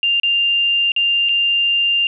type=tone with dropouts; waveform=sine; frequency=2794 Hz; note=F7; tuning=in tune; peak=-13 dBFS; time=0.03-2.07 s; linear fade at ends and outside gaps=1 ms; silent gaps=0.199-0.233 / 0.919-0.963 / 1.288-1.292 s; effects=none